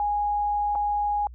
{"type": "tone with dropouts", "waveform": "sine", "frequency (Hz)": 826, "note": "G#5", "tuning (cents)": -10, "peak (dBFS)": -22, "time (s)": [0, 1.27], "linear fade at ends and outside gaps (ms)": 1, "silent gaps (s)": [0.752, 0.756], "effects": ["added 60 Hz sine -40 dBFS peak until 1.34 s"]}